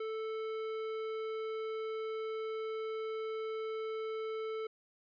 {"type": "tone with tanh clipping", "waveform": "sine", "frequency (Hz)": 440, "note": "A4", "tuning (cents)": 0, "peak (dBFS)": -38, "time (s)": [0, 4.67], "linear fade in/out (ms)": 5, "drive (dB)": 15, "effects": ["resampled to 11025 Hz"]}